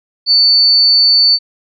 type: tone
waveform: sine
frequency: 4500 Hz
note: C#8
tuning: 25 cents sharp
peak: -6 dBFS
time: 0.26-1.39 s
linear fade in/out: 50 ms
effects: none